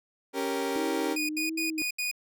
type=chord; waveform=30% pulse; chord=G diminished; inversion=second; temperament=equal; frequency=277.2 / 392 / 466.2 Hz; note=Db4 / G4 / Bb4; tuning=0 / 0 / 0 cents; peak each=-30 dBFS; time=0.33-1.17 s; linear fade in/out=50 ms
type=tone with vibrato; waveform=sine; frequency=314.4 Hz; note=D#4; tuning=18 cents sharp; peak=-31 dBFS; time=0.76-1.82 s; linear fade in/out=0 ms; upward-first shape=sine; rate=1.5 Hz; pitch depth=50 cents each way
type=tone bursts; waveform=sawtooth; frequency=2467 Hz; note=D#7; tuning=15 cents flat; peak=-25 dBFS; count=5; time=1.16-2.114 s; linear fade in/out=5 ms; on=130 ms; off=76 ms
effects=none